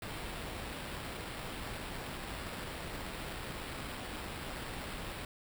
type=noise with sample-and-hold; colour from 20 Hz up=pink; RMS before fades=-42 dBFS; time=0.02-5.25 s; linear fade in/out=2 ms; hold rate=6300 Hz; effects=none